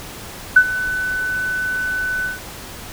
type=tone with ADSR envelope; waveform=sine; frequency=1500 Hz; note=F#6; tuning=23 cents sharp; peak=-3 dBFS; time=0.56-2.4 s; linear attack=7 ms; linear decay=66 ms; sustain=-16 dB; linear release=150 ms; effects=pink hiss -34 dBFS RMS until 2.92 s